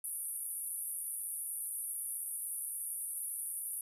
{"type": "band-pass noise", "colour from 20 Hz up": "white", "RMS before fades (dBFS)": -40, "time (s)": [0.04, 3.81], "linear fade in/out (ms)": 2, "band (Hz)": [9300, 12000], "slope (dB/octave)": 96, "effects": []}